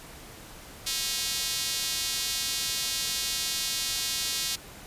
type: tone with high-pass filter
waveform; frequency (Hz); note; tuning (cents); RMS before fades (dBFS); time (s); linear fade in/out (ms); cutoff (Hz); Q
square; 146.83; D3; 0; -30; 0.86-4.56; 10; 4100; 1.3
effects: pink hiss -46 dBFS RMS until 4.86 s + resampled to 32000 Hz